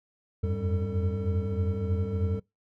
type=tone cluster; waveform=triangle; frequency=87 / 90.3 / 99.7 / 195.5 / 447.9 Hz; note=F2 / F#2 / G2 / G3 / A4; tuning=-6 / -42 / +30 / -4 / +31 cents; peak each=-29 / -29 / -30 / -33 / -33 dBFS; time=0.43-2.4 s; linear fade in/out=10 ms; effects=noise-tail reverb RT60 0.2 s tail -24 dB re dry